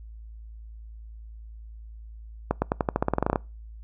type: accelerating click train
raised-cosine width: 1 ms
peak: -8 dBFS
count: 15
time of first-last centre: 2.51-3.358 s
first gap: 110 ms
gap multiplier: 0.9
effects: noise-tail reverb RT60 0.3 s tail -25 dB re dry + added 55 Hz sine -40 dBFS peak until 3.83 s